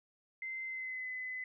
sine tone with pitch glide, 2073 to 2020 Hz, C7 to B6, -17 to +39 cents, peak -38 dBFS, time 0.42-1.44 s, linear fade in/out 2 ms, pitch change -44 cents, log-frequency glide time 0.65-1.07 s, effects none

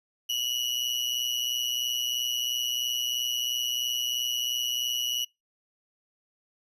35% pulse tone with amplitude modulation, 2921 Hz, F#7, 23 cents flat, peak -22 dBFS, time 0.29-5.25 s, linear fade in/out 10 ms, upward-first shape sine, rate 123 Hz, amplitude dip 70%, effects noise-tail reverb RT60 0.2 s tail -26 dB re dry + resampled to 32000 Hz

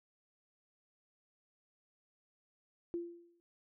sine tone with exponential decay, 343.4 Hz, F4, 29 cents flat, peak -33 dBFS, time 2.94-3.4 s, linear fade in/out 0 ms, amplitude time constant 100 ms, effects none

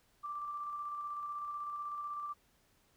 sine tone with tremolo, 1174.7 Hz, D6, in tune, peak -37 dBFS, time 0.23-2.34 s, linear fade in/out 20 ms, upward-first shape square, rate 16 Hz, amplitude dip 25%, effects pink hiss -71 dBFS RMS until 2.96 s

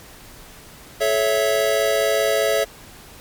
square chord, A major, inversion none, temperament equal with one note detuned, 431.2 / 554.4 / 659.3 Hz, A4 / C#5 / E5, -35 / 0 / 0 cents, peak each -23 / -22 / -21 dBFS, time 1-2.65 s, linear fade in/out 20 ms, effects pink hiss -43 dBFS RMS until 3.2 s + MP3 96 kbps

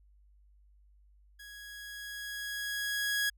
sawtooth tone with level ramp, 1661.2 Hz, G#6, in tune, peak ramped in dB -44 to -24 dBFS, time 1.39-3.3 s, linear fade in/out 10 ms, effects added 50 Hz sine -59 dBFS peak until 3.37 s

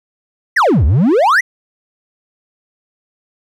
triangle exponential two-way sweep, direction down then up, 2098 to 65.41 to 2098 Hz, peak -6 dBFS, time 0.56-1.41 s, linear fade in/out 10 ms, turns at 0.85 s, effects none

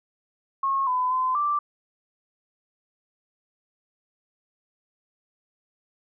sine tone with pitch steps, 1087 / 1007 / 1025 / 1174 Hz, C#6 / B5 / C6 / D6, -34 / +33 / -36 / -1 cents, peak -21 dBFS, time 0.63-1.59 s, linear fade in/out 5 ms, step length 240 ms, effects none

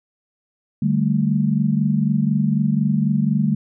sine chord, D suspended fourth, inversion none, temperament equal with one note detuned, 149.83 / 196 / 220 Hz, D3 / G3 / A3, +35 / 0 / 0 cents, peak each -20 dBFS, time 0.82-3.55 s, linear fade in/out 5 ms, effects none

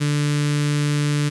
sawtooth tone with notch filter, 146.83 Hz, D3, in tune, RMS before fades -20 dBFS, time 0-1.3 s, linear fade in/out 20 ms, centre 730 Hz, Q 0.58, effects resampled to 24000 Hz + 8-bit

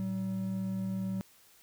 triangle tone pair together, 112.6 / 190.33 Hz, A2 / F#3, +40 / +49 cents, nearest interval major sixth, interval 909 cents, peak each -38 / -30 dBFS, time 0-1.21 s, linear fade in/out 0 ms, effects white hiss -61 dBFS RMS until 1.62 s

